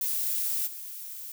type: noise with level steps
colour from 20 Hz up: violet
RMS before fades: -29 / -40 dBFS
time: 0.01-1.32 s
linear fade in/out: 2 ms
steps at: 0.66 s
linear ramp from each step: 20 ms
effects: none